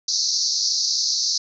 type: band-pass noise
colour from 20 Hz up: pink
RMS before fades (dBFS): -22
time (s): 0.08-1.38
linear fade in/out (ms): 5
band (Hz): 4200 to 6200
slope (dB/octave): 96
effects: none